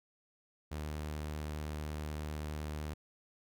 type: tone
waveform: sawtooth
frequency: 75.8 Hz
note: D#2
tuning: 45 cents flat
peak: -34 dBFS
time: 0.71-2.94 s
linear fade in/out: 10 ms
effects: none